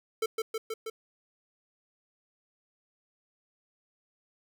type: tone with echo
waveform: square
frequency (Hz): 444.2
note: A4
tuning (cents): +16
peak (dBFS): -27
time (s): 0.22-0.26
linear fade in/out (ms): 5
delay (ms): 160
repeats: 4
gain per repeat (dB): -2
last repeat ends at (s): 0.9
effects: none